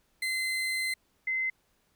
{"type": "tone pair in turn", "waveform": ["35% pulse", "sine"], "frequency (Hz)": [2060, 2060], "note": ["C7", "C7"], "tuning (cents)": [-28, -28], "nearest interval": "unison", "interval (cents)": 0, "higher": "neither", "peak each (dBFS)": -27, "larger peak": "neither", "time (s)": [[0.22, 0.94], [1.27, 1.5]], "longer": "first", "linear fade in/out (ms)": 5, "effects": ["pink hiss -71 dBFS RMS until 1.95 s"]}